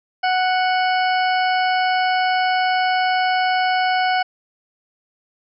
harmonic tone with a mistuned harmonic, 740 Hz, F#5, in tune, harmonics 1 / 2 / 3 / 4 / 6 / 7, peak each -17 / -23 / -27 / -29 / -33 / -34 dBFS, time 0.23-4.23 s, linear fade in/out 10 ms, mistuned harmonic 7, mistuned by -21 cents, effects none

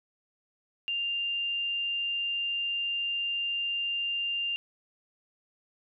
sine tone, 2794 Hz, F7, in tune, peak -28 dBFS, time 0.88-4.56 s, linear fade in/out 0 ms, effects none

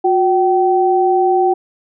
sine tone pair together, 362.4 / 768 Hz, F#4 / G5, -36 / -36 cents, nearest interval octave + minor second, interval 1300 cents, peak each -13 dBFS, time 0.04-1.54 s, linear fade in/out 10 ms, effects none

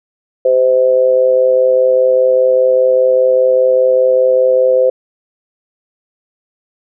sine tone with amplitude modulation, 515 Hz, C5, 28 cents flat, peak -4 dBFS, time 0.45-4.9 s, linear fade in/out 5 ms, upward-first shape sine, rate 125 Hz, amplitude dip 70%, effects none

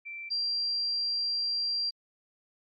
sine tone pair in turn, 2343 / 4739 Hz, D7 / D8, -5 / +15 cents, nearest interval octave, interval 1220 cents, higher second, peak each -37 / -27 dBFS, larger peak second, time 0.05-0.3 / 0.3-1.91 s, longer second, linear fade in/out 20 ms, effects MP3 32 kbps

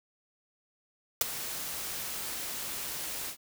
white noise with ADSR envelope, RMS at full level -22 dBFS, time 1.21-3.37 s, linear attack 3 ms, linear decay 17 ms, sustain -15 dB, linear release 88 ms, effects none

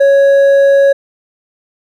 sine tone with hard clipping, 554.4 Hz, C#5, in tune, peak -6 dBFS, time 0-0.93 s, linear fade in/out 10 ms, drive 4 dB, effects none

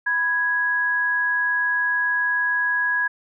sine tone pair together, 987.8 / 1661.2 Hz, B5 / G#6, 0 / 0 cents, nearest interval major sixth, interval 900 cents, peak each -28 / -19 dBFS, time 0.06-3.08 s, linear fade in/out 10 ms, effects none

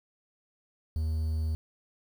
triangle tone, 79 Hz, D#2, 27 cents sharp, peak -25 dBFS, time 0.96-1.55 s, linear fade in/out 0 ms, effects 9-bit

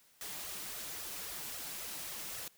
white noise with flanger, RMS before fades -43 dBFS, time 0.21-2.48 s, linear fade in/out 2 ms, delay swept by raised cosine 1.5 to 6.8 ms, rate 3.7 Hz, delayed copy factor +0.75, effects white hiss -66 dBFS RMS until 2.57 s

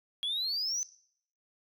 sine exponential sweep, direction up, 3285 to 6180 Hz, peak -28 dBFS, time 0.23-0.83 s, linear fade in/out 0 ms, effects noise-tail reverb RT60 0.6 s tail -20 dB re dry + tanh soft clip ceiling -28 dBFS

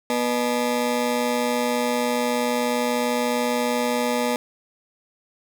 25% pulse ring-modulated tone, 366.4 Hz, F#4, 17 cents flat, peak -14 dBFS, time 0.1-4.36 s, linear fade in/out 0 ms, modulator 123 Hz, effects none

